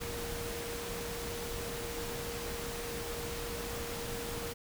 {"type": "tone in noise", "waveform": "sine", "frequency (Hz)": 470, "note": "A#4", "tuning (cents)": 14, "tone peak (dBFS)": -41, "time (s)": [0, 4.54], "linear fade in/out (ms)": 20, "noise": "pink", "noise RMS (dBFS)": -40, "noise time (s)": [0, 4.54], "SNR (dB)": -4, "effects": []}